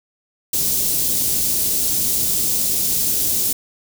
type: band-stop noise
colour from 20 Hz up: white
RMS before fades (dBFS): -19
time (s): 0.53-3.53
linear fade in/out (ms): 5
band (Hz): 360 to 5400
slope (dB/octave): 12
effects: none